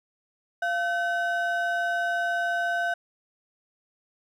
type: ring-modulated tone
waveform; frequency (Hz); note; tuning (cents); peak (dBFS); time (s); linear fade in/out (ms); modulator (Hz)
triangle; 1108.7; C#6; 0; -19; 0.62-2.94; 5; 417
effects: none